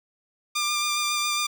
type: tone with vibrato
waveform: 10% pulse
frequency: 1195 Hz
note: D6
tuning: 30 cents sharp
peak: -15 dBFS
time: 0.55-1.47 s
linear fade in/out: 10 ms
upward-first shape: sine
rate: 7.3 Hz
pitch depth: 16 cents each way
effects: none